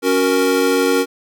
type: chord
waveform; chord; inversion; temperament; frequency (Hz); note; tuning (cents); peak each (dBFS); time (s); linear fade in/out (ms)
square; F# major; second; equal; 277.2 / 370 / 466.2; C#4 / F#4 / A#4; 0 / 0 / 0; -19 / -20 / -17; 0.02-1.06; 50
effects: none